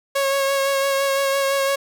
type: tone with vibrato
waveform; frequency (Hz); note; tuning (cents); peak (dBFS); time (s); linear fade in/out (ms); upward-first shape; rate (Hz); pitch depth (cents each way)
sawtooth; 549; C#5; -17; -14; 0.15-1.76; 10; sine; 5.9; 19
effects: none